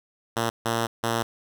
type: tone bursts at uneven times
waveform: 5% pulse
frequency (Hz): 115.3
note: A#2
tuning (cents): -19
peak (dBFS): -12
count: 3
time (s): 0.36-0.5 / 0.65-0.87 / 1.03-1.23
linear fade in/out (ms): 10
effects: none